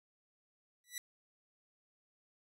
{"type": "tone with exponential growth", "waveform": "10% pulse", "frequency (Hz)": 1964, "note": "B6", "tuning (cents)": -10, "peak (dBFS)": -27, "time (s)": [0.84, 0.98], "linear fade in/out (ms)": 1, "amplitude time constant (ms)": 29, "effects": []}